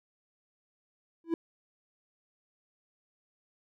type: tone with exponential growth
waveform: triangle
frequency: 331.3 Hz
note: E4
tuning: 9 cents sharp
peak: -20 dBFS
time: 1.24-1.34 s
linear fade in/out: 2 ms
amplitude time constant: 21 ms
effects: none